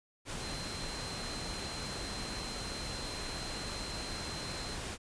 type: tone in noise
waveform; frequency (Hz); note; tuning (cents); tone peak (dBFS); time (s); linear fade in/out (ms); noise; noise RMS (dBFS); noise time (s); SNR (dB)
sine; 4118; C8; -28; -44; 0.39-4.78; 50; pink; -40; 0.25-4.98; -7
effects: resampled to 22050 Hz